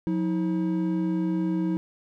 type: tone pair together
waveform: triangle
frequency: 179.76 / 320.3 Hz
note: F#3 / E4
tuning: -50 / -50 cents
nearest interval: minor seventh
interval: 1000 cents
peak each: -24 / -24 dBFS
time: 0.07-1.77 s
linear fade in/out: 0 ms
effects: none